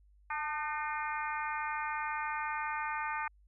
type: harmonic tone with a mistuned harmonic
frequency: 303.6 Hz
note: D#4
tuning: 42 cents flat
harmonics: 3 / 4 / 5 / 6 / 7 / 8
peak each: -37 / -39 / -41 / -43 / -44 / -45 dBFS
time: 0.3-3.28 s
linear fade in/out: 5 ms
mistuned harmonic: 3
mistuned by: -42 cents
effects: added 50 Hz sine -60 dBFS peak until 3.47 s